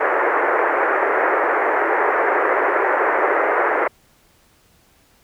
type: band-pass noise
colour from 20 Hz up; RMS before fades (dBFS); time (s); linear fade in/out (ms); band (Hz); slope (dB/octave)
pink; -18; 0-3.88; 10; 360 to 2000; 48
effects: pink hiss -56 dBFS RMS until 5.23 s